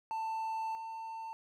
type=tone pair in turn; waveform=triangle; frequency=889 / 896.7 Hz; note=A5 / A5; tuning=+18 / +33 cents; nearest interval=unison; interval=15 cents; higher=second; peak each=-32 / -38 dBFS; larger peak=first; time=0.11-0.75 / 0.75-1.33 s; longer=first; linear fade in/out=0 ms; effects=none